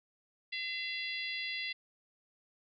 harmonic tone, 680 Hz, F5, 46 cents flat, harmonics 3 / 4 / 5 / 6 / 7, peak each -39 / -41 / -43 / -45 / -46 dBFS, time 0.52-1.73 s, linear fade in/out 10 ms, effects none

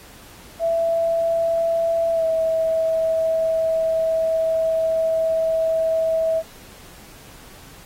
sine tone with pitch glide, 665 to 648.3 Hz, E5 to E5, +15 to -29 cents, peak -17 dBFS, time 0.59-6.43 s, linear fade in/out 50 ms, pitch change -44 cents, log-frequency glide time 2.12-2.25 s, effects pink hiss -45 dBFS RMS until 7.85 s + AAC 48 kbps

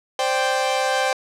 sawtooth chord, C suspended second, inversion none, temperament equal, 523.3 / 587.3 / 784 Hz, C5 / D5 / G5, 0 / 0 / 0 cents, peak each -19 / -23 / -18 dBFS, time 0.19-1.13 s, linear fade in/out 2 ms, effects low-pass 8000 Hz 12 dB/octave

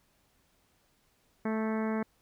harmonic tone with a mistuned harmonic, 219.3 Hz, A3, 6 cents flat, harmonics 1 / 2 / 3 / 4 / 5 / 6 / 7 / 8 / 9 / 10, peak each -30 / -36 / -40 / -42 / -44 / -46 / -47 / -48 / -49 / -50 dBFS, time 1.45-2.03 s, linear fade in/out 5 ms, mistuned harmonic 7, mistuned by +25 cents, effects pink hiss -70 dBFS RMS until 2.21 s

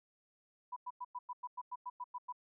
sine tone bursts, 987.8 Hz, B5, in tune, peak -39 dBFS, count 12, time 0.72-2.326 s, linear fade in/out 10 ms, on 44 ms, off 98 ms, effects none

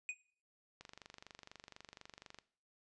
square tone with exponential decay, 2487 Hz, D#7, 1 cent flat, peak -35 dBFS, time 0.09-0.18 s, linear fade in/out 1 ms, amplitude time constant 19 ms
click train, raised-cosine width 0.2 ms, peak -34 dBFS, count 39, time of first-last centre 0.81-2.387 s, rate 24.1 Hz
effects noise-tail reverb RT60 0.5 s tail -19 dB re dry + resampled to 22050 Hz

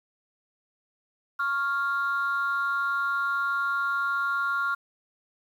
sine tone pair together, 1108 / 1396.9 Hz, C#6 / F6, -1 / 0 cents, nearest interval major third, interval 401 cents, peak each -28 / -24 dBFS, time 1.39-4.75 s, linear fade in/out 10 ms, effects tanh soft clip ceiling -20 dBFS + 9-bit

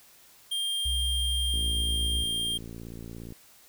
square tone, 3200 Hz, G7, 35 cents sharp, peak -28 dBFS, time 0.51-2.58 s, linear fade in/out 10 ms
sine tone with vibrato, 65.41 Hz, C2, in tune, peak -28 dBFS, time 0.85-2.24 s, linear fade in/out 10 ms, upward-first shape triangle, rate 13 Hz, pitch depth 16 cents each way
click train, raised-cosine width 3 ms, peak -29 dBFS, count 103, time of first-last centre 1.54-3.323 s, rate 57.2 Hz
effects white hiss -56 dBFS RMS until 3.68 s

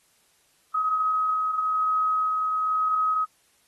sine tone with tremolo, 1268 Hz, D#6, 32 cents sharp, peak -20 dBFS, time 0.74-3.25 s, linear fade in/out 10 ms, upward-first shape sine, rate 1 Hz, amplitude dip 25%, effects white hiss -64 dBFS RMS until 3.67 s + AAC 32 kbps

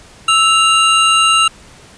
square tone pair together, 1311 / 2794 Hz, E6 / F7, -10 / 0 cents, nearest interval octave + minor second, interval 1310 cents, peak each -12 dBFS, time 0.28-1.48 s, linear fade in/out 5 ms, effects pink hiss -41 dBFS RMS until 1.97 s + resampled to 22050 Hz

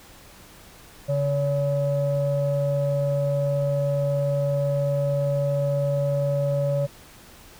sine tone pair together, 141.7 / 566.8 Hz, C#3 / C#5, +38 / +38 cents, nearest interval 2 octaves, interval 2400 cents, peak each -22 dBFS, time 1.08-6.87 s, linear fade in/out 20 ms, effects tanh soft clip ceiling -15 dBFS + pink hiss -48 dBFS RMS until 7.59 s

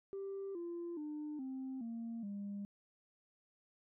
sine tone with pitch steps, 392 / 343.2 / 300.5 / 263.1 / 230.4 / 201.7 Hz, G4 / F4 / D4 / C4 / A#3 / G3, 0 / -30 / +40 / +10 / -20 / +50 cents, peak -39 dBFS, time 0.13-2.65 s, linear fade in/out 0 ms, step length 420 ms, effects tanh soft clip ceiling -38 dBFS

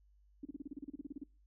sine tone bursts, 283.8 Hz, C#4, 41 cents sharp, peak -40 dBFS, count 15, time 0.43-1.237 s, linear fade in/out 5 ms, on 23 ms, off 33 ms, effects noise-tail reverb RT60 0.3 s tail -23 dB re dry + added 50 Hz sine -64 dBFS peak until 1.46 s

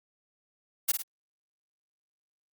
blue noise with echo, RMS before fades -24 dBFS, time 0.88-0.92 s, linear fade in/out 10 ms, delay 53 ms, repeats 2, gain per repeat -6 dB, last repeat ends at 1.026 s, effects Opus 48 kbps

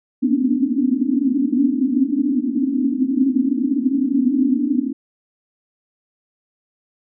white band-pass noise, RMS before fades -18 dBFS, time 0.22-4.93 s, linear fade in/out 10 ms, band 240 to 290 Hz, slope 96 dB/octave, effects none

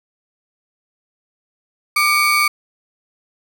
35% pulse tone pair together, 1190.3 / 2256 Hz, D6 / C#7, +23 / +30 cents, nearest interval major seventh, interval 1107 cents, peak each -14 dBFS, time 1.96-2.48 s, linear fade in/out 5 ms, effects none

